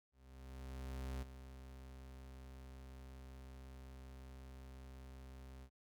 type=tone with ADSR envelope; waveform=40% pulse; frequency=65.41 Hz; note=C2; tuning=in tune; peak=-40 dBFS; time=0.12-5.7 s; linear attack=1100 ms; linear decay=17 ms; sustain=-11 dB; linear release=71 ms; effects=none